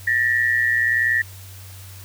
sine tone pair together, 1780 / 1901 Hz, A6 / A#6, +20 / +33 cents, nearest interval minor second, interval 113 cents, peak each -19 dBFS, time 0.07-1.22 s, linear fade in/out 5 ms, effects added 95 Hz sine -38 dBFS peak until 2.04 s + white hiss -44 dBFS RMS until 2.04 s

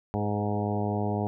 harmonic tone with a mistuned harmonic, 103.83 Hz, G#2, in tune, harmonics 1 / 2 / 3 / 4 / 5 / 6 / 7 / 8 / 9, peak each -30 / -31 / -36 / -34 / -39 / -38 / -35 / -38 / -42 dBFS, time 0.14-1.27 s, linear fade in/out 0 ms, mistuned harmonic 5, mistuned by -19 cents, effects none

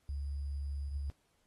sine tone with sample-and-hold, 70.4 Hz, C#2, 27 cents sharp, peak -35 dBFS, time 0.09-1.1 s, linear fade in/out 0 ms, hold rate 4900 Hz, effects pink hiss -75 dBFS RMS until 1.46 s + AAC 32 kbps

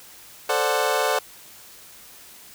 25% pulse chord, D dominant seventh, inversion second, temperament equal, 440 / 523.3 / 587.3 / 740 Hz, A4 / C5 / D5 / F#5, 0 / 0 / 0 / 0 cents, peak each -22 dBFS, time 0.49-1.19 s, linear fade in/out 5 ms, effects white hiss -46 dBFS RMS until 2.54 s

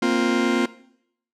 40% pulse chord, Bb suspended second, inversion none, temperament just, 233.1 / 262.2 / 349.6 Hz, Bb3 / C4 / F4, 0 / +4 / +2 cents, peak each -22 dBFS, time 0.02-0.66 s, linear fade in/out 5 ms, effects noise-tail reverb RT60 0.7 s tail -18 dB re dry + low-pass 6000 Hz 12 dB/octave

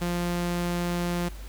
sawtooth tone, 174.61 Hz, F3, in tune, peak -22 dBFS, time 0.01-1.29 s, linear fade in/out 10 ms, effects added 50 Hz sine -37 dBFS peak until 1.48 s + pink hiss -49 dBFS RMS until 1.48 s

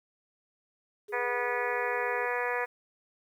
sine tone, 415.3 Hz, G#4, in tune, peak -38 dBFS, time 1.08-2.27 s, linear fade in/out 20 ms
harmonic tone, 244.3 Hz, B3, 19 cents flat, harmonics 2 / 3 / 4 / 5 / 6 / 7 / 8 / 9 / 10, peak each -33 / -38 / -35 / -40 / -42 / -35 / -37 / -41 / -43 dBFS, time 1.12-2.66 s, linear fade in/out 20 ms
effects 10-bit

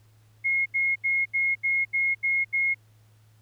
sine tone bursts, 2156 Hz, C#7, 49 cents flat, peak -21 dBFS, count 8, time 0.44-2.746 s, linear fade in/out 20 ms, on 220 ms, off 78 ms, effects added 108 Hz sine -55 dBFS peak until 3.41 s + pink hiss -66 dBFS RMS until 3.41 s

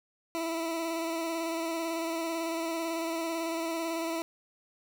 20% pulse tone with vibrato, 329.6 Hz, E4, in tune, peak -26 dBFS, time 0.35-4.22 s, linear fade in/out 0 ms, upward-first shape square, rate 18 Hz, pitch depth 22 cents each way, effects 9-bit

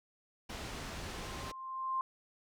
pink low-pass noise, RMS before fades -43 dBFS, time 0.49-1.52 s, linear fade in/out 10 ms, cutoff 6600 Hz, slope 12 dB/octave
sine tone with exponential growth, 1051 Hz, C6, 7 cents sharp, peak -30 dBFS, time 0.67-2.01 s, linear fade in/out 1 ms, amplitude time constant 290 ms
effects none

